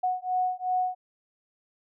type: beating tone pair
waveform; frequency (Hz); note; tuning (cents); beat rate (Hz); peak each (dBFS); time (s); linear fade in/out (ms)
sine; 734 / 736.7; F#5 / F#5; -14 / -8; 2.7; -28; 0.03-0.95; 10
effects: none